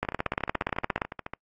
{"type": "two click trains", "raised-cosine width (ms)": 0.5, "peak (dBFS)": [-20, -11], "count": [19, 18], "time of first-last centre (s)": [[0.05, 1.336], [0.03, 1.018]], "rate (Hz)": [14, 17.2], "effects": ["noise-tail reverb RT60 0.1 s tail -26 dB re dry", "AAC 32 kbps"]}